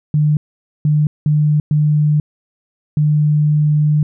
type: tone bursts at uneven times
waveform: sine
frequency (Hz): 150.2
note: D3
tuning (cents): +39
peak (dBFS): -10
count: 5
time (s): 0.14-0.37 / 0.85-1.07 / 1.26-1.6 / 1.71-2.2 / 2.97-4.03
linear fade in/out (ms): 2
effects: none